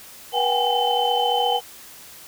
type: tone cluster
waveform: sine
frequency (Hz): 482.9 / 749 / 798 / 832 / 3055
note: B4 / F#5 / G5 / G#5 / G7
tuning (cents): -39 / +21 / +31 / +3 / -45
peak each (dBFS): -24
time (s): 0.32-1.61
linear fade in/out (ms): 50
effects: tanh soft clip ceiling -7 dBFS + white hiss -43 dBFS RMS until 2.27 s